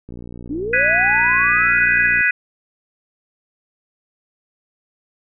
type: click train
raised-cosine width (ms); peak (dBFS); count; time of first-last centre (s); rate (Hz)
3; -22; 127; 0.09-2.208; 59.5
type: linear sweep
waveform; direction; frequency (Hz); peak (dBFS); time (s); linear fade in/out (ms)
sine; up; 265.9 to 1707; -21; 0.49-2.08; 20
type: chord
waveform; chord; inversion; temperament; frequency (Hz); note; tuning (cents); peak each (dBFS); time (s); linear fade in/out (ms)
sine; G# minor seventh; third; equal; 1480 / 1661.2 / 1975.5 / 2489; F#6 / G#6 / B6 / D#7; 0 / 0 / 0 / 0; -19 / -19 / -18 / -19; 0.73-2.31; 5
effects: none